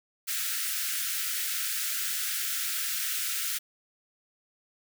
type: high-pass noise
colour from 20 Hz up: white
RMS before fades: -31 dBFS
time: 0.27-3.59 s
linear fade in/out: 20 ms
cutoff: 1300 Hz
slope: 96 dB/octave
effects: none